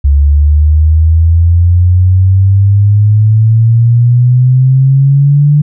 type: exponential sweep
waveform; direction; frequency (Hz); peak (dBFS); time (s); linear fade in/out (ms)
sine; up; 69.8 to 148.5; -3; 0.04-5.62; 10
effects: none